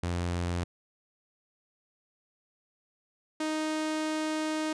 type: tone pair in turn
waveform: sawtooth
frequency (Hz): 87.31 / 311.1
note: F2 / D#4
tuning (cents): 0 / 0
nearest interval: octave + minor seventh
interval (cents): 2200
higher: second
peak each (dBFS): -25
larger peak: neither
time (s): 0.03-0.64 / 3.4-4.73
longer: second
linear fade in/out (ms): 5
effects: resampled to 22050 Hz